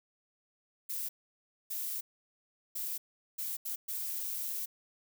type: noise bursts at uneven times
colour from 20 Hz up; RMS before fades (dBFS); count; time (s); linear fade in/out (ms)
violet; -37; 6; 0.89-1.09 / 1.7-2.01 / 2.75-2.98 / 3.38-3.57 / 3.65-3.76 / 3.88-4.66; 10
effects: none